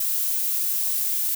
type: noise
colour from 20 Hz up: violet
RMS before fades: -24 dBFS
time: 0-1.35 s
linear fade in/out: 5 ms
effects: none